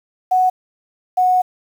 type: tone pair in turn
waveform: sine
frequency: 740 / 734.5 Hz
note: F#5 / F#5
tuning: 0 / -13 cents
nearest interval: unison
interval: 13 cents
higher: first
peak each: -11 dBFS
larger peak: neither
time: 0.31-0.5 / 1.17-1.42 s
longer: second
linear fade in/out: 10 ms
effects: 7-bit